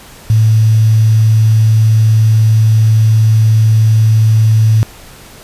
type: tone with quantisation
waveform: sine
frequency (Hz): 110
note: A2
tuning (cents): 0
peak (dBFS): -5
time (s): 0.3-4.83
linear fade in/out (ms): 0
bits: 5
effects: pink hiss -36 dBFS RMS until 5.43 s + resampled to 32000 Hz